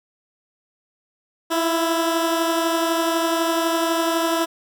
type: beating tone pair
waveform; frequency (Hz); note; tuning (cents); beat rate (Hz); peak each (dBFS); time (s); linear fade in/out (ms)
15% pulse; 329.6 / 341.6; E4 / F4; 0 / -38; 12; -13 / -21; 1.5-4.46; 20
effects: none